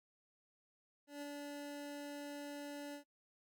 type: tone with ADSR envelope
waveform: 25% pulse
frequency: 288.6 Hz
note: D4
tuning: 30 cents flat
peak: -39 dBFS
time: 1.07-3.04 s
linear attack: 150 ms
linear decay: 20 ms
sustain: -2 dB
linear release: 100 ms
effects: noise-tail reverb RT60 0.1 s tail -22 dB re dry